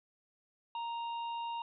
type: harmonic tone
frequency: 932.3 Hz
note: A#5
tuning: in tune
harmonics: 1 / 3 / 4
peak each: -36 / -48 / -54 dBFS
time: 0.75-1.62 s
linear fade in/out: 2 ms
effects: none